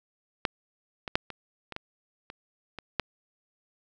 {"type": "clicks", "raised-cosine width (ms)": 0.3, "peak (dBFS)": [-8, -18, -6, -22, -22, -18, -25, -22, -9], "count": 9, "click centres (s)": [0.452, 1.078, 1.155, 1.303, 1.723, 1.764, 2.301, 2.787, 2.997], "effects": []}